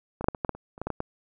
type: clicks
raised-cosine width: 1 ms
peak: -20 / -13 / -6 / -21 / -13 / -12 / -28 / -30 / -18 / -16 / -15 / -15 dBFS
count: 12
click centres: 0.21 / 0.243 / 0.285 / 0.348 / 0.448 / 0.493 / 0.55 / 0.779 / 0.816 / 0.87 / 0.903 / 1.004 s
effects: none